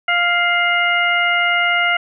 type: harmonic tone with a mistuned harmonic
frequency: 698.5 Hz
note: F5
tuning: in tune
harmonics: 1 / 2 / 3 / 4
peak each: -21 / -18 / -17 / -22 dBFS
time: 0.08-1.97 s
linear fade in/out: 5 ms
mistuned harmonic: 4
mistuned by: +36 cents
effects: none